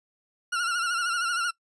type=tone with vibrato; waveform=40% pulse; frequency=1400 Hz; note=F6; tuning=4 cents sharp; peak=-24 dBFS; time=0.52-1.51 s; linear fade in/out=10 ms; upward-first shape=sine; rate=13 Hz; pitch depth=67 cents each way; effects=noise-tail reverb RT60 0.1 s tail -21 dB re dry + resampled to 24000 Hz